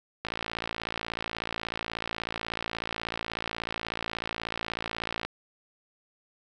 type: click train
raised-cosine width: 0.3 ms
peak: -15 dBFS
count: 283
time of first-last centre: 0.25-5.25 s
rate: 56.4 Hz
effects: none